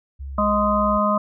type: tone with pitch glide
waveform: sine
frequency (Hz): 68.6 to 62.91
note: C#2 to B1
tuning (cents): -17 to +33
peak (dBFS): -29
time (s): 0.19-0.99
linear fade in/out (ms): 20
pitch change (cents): -150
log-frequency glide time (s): 0.3-0.5
type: harmonic tone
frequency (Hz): 207.7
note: G#3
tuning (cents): 0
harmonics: 1 / 3 / 5 / 6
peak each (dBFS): -22 / -22 / -22 / -22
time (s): 0.38-1.18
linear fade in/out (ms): 5
effects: none